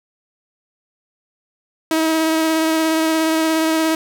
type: tone with vibrato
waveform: sawtooth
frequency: 320 Hz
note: D#4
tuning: 49 cents sharp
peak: -11 dBFS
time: 1.91-3.95 s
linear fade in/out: 2 ms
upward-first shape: triangle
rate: 17 Hz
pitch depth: 18 cents each way
effects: none